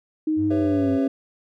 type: tone with pitch glide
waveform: sine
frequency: 311.1 to 272.4 Hz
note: D#4 to C#4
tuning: 0 to -30 cents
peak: -19 dBFS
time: 0.27-1.08 s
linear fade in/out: 5 ms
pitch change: -230 cents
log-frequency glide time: 0.61-0.9 s
type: tone with vibrato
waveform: triangle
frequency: 97 Hz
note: G2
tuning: 18 cents flat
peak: -26 dBFS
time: 0.36-0.99 s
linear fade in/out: 50 ms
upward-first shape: triangle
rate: 2.6 Hz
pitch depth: 65 cents each way
type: chord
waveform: triangle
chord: C# half-diminished seventh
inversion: second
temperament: just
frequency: 399.1 / 498.9 / 554.4 / 665.2 Hz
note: G4 / B4 / C#5 / E5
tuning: +31 / +17 / 0 / +16 cents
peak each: -28 / -29 / -30 / -30 dBFS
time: 0.5-1.08 s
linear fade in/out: 10 ms
effects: none